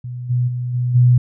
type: tone with level steps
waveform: sine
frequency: 123.47 Hz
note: B2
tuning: in tune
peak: -25 / -14 / -20 / -16 / -8 dBFS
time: 0.04-1.18 s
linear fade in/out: 5 ms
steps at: 0.29 / 0.47 / 0.73 / 0.94 s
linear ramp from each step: 20 ms
effects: none